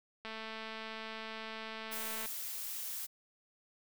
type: click train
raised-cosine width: 0.3 ms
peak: -28 dBFS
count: 445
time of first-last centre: 0.25-2.259 s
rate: 221 Hz
type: noise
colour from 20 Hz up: blue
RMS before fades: -41 dBFS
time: 1.91-3.07 s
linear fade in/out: 20 ms
effects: none